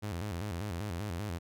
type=tone with vibrato; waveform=sawtooth; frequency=94.4 Hz; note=F#2; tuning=35 cents sharp; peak=-31 dBFS; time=0.02-1.39 s; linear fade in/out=20 ms; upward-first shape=square; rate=5.1 Hz; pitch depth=180 cents each way; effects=none